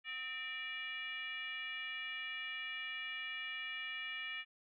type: tone with frequency modulation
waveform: sine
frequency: 2349 Hz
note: D7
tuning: in tune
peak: -40 dBFS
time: 0.04-4.45 s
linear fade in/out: 50 ms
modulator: 535 Hz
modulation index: 1.3
effects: none